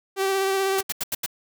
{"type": "tone with vibrato", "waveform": "sawtooth", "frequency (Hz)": 387.2, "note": "G4", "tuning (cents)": -21, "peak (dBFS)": -17, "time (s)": [0.16, 0.83], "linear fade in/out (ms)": 50, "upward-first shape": "sine", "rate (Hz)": 16, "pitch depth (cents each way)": 18}
{"type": "noise bursts", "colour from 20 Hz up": "white", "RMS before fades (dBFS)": -26, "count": 5, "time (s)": [0.78, 1.262], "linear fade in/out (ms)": 5, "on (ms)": 30, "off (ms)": 83}
{"effects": []}